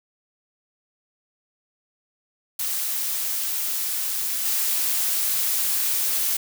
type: noise with level steps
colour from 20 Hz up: blue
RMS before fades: -26 / -23 dBFS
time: 2.59-6.37 s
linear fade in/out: 5 ms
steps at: 4.45 s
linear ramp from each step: 5 ms
effects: none